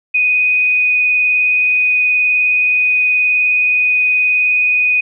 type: tone with vibrato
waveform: sine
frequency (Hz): 2489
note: D#7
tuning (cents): 0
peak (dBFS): -10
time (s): 0.14-5.01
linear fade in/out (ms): 10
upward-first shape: sine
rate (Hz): 19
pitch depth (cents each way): 13
effects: none